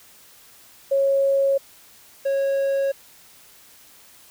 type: tone pair in turn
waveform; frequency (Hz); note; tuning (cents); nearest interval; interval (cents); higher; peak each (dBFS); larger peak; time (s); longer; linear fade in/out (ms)
sine / triangle; 549 / 549; C#5 / C#5; -17 / -17; unison; 0; neither; -16 / -17; first; 0.91-1.58 / 2.25-2.92; neither; 10
effects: white hiss -50 dBFS RMS until 4.3 s